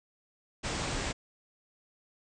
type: low-pass noise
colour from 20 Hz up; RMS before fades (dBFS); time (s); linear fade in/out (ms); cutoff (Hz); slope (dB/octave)
pink; -34; 0.63-1.13; 20; 8500; 96
effects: none